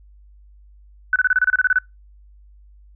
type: tone bursts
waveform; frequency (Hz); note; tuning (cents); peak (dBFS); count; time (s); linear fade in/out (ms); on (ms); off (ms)
sine; 1502; F#6; +26; -12; 12; 1.13-1.786; 2; 29; 28
effects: noise-tail reverb RT60 0.2 s tail -25 dB re dry + added 50 Hz sine -45 dBFS peak until 2.95 s